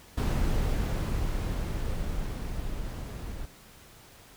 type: noise with level ramp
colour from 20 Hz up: brown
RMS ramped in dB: -25 to -37 dBFS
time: 0.17-3.46 s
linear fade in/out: 10 ms
effects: pink hiss -53 dBFS RMS until 4.36 s